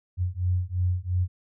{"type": "beating tone pair", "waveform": "sine", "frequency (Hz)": [89, 91.9], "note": ["F2", "F#2"], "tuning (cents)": [33, -11], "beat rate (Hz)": 2.9, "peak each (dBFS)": [-26, -26], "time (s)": [0.17, 1.28], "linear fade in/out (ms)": 50, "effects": []}